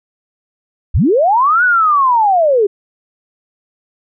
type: linear two-way sweep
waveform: sine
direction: up then down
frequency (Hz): 34.32 to 1500 to 384.4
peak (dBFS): -8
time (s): 0.94-2.67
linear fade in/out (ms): 10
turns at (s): 1.64
effects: none